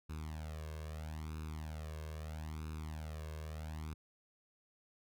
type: tone with flanger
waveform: sawtooth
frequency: 77.78 Hz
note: D#2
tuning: in tune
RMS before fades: -44 dBFS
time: 0.09-3.94 s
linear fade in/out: 10 ms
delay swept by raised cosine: 0.77 to 1.87 ms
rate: 0.77 Hz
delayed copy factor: +0.85
effects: none